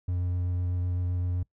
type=tone with vibrato; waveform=triangle; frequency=89.3 Hz; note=F2; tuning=39 cents sharp; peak=-24 dBFS; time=0.08-1.43 s; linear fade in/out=5 ms; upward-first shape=sine; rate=7.9 Hz; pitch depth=12 cents each way; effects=noise-tail reverb RT60 0.1 s tail -22 dB re dry